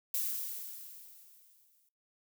violet noise with exponential decay, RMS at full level -32 dBFS, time 0.14-1.89 s, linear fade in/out 2 ms, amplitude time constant 380 ms, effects noise-tail reverb RT60 0.3 s tail -24 dB re dry

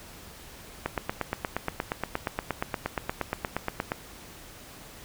click train, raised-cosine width 0.5 ms, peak -12 dBFS, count 27, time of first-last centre 0.86-3.919 s, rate 8.5 Hz, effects pink hiss -47 dBFS RMS until 5.04 s

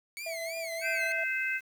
sawtooth tone with vibrato, 2217 Hz, C#7, in tune, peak -34 dBFS, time 0.17-1.12 s, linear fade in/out 0 ms, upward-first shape sine, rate 3.1 Hz, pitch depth 150 cents each way
triangle tone with tremolo, 659.3 Hz, E5, in tune, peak -33 dBFS, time 0.26-1.24 s, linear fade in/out 5 ms, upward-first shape square, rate 6.5 Hz, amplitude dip 25%
harmonic tone, 518 Hz, C5, 17 cents flat, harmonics 3 / 4 / 5, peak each -32 / -33 / -34 dBFS, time 0.81-1.61 s, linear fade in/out 50 ms
effects 9-bit

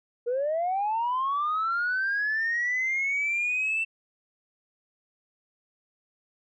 sine linear sweep, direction up, 466.2 to 2681 Hz, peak -23 dBFS, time 0.26-3.85 s, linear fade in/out 20 ms, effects tanh soft clip ceiling -21 dBFS

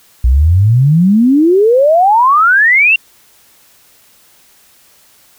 sine exponential sweep, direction up, 58.27 to 2800 Hz, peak -5 dBFS, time 0.24-2.96 s, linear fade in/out 5 ms, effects white hiss -47 dBFS RMS until 5.38 s

